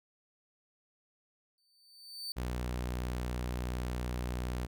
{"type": "tone with exponential growth", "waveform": "40% pulse", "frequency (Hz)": 4560, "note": "C#8", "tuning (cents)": 48, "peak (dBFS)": -34, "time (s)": [1.58, 2.32], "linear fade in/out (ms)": 1, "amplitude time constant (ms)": 160}
{"type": "tone", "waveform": "sawtooth", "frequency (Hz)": 61.4, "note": "B1", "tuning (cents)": -9, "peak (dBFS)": -30, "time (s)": [2.36, 4.67], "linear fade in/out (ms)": 20}
{"effects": []}